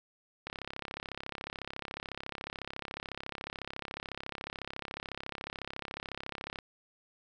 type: click train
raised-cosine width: 0.3 ms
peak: -22 dBFS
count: 209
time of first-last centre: 0.47-6.588 s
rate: 34 Hz
effects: none